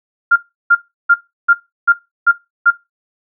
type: tone bursts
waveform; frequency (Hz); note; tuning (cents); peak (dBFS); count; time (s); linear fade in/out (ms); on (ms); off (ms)
sine; 1396.9; F6; 0; -5; 7; 0.31-2.707; 10; 51; 340
effects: noise-tail reverb RT60 0.2 s tail -17 dB re dry